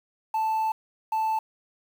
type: tone bursts at uneven times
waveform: sine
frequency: 880 Hz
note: A5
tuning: in tune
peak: -20 dBFS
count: 2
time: 0.34-0.72 / 1.12-1.39 s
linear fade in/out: 5 ms
effects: tanh soft clip ceiling -22 dBFS + 8-bit